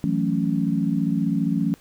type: chord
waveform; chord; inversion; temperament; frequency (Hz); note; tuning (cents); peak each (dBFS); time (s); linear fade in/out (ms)
sine; F# minor seventh; third; equal; 164.81 / 185 / 220 / 277.2; E3 / F#3 / A3 / C#4; 0 / 0 / 0 / 0; -25; 0.04-1.74; 0
effects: pink hiss -54 dBFS RMS until 1.8 s